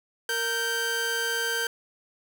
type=tone pair together; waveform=sawtooth; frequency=463.6 / 1561.3 Hz; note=A#4 / G6; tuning=-10 / -7 cents; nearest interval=octave + major sixth; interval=2103 cents; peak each=-28 / -23 dBFS; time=0.29-1.67 s; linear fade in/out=2 ms; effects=none